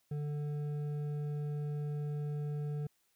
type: tone with hard clipping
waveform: sine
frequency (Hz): 147.4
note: D3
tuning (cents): +7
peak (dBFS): -36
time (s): 0.11-2.87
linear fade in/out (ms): 5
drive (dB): 7
effects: white hiss -75 dBFS RMS until 3.15 s